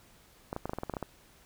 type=clicks; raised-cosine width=1 ms; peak=-20 dBFS; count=11; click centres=0.529 / 0.564 / 0.656 / 0.695 / 0.734 / 0.786 / 0.834 / 0.897 / 0.938 / 0.968 / 1.027 s; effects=pink hiss -60 dBFS RMS until 1.45 s